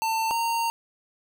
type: tone pair in turn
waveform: square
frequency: 895 / 922.3 Hz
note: A5 / A#5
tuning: +29 / -19 cents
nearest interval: minor second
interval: 52 cents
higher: second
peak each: -24 dBFS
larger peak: neither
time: 0.02-0.31 / 0.31-0.7 s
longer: second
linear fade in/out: 0 ms
effects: none